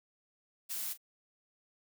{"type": "noise with echo", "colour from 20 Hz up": "blue", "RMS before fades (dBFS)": -38, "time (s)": [0.69, 0.94], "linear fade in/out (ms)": 20, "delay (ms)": 37, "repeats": 1, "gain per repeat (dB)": -14, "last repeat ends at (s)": 0.977, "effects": []}